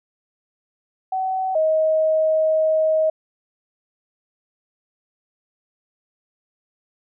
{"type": "tone pair in turn", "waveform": "sine", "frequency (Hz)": [756, 630.6], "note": ["F#5", "D#5"], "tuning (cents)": [37, 23], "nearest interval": "minor third", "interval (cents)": 314, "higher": "first", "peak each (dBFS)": [-20, -15], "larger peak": "second", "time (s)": [[1.12, 1.55], [1.55, 3.1]], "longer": "second", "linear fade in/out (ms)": 5, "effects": []}